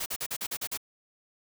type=noise bursts; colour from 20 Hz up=white; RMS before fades=-33 dBFS; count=8; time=0-0.775 s; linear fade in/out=10 ms; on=61 ms; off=41 ms; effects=none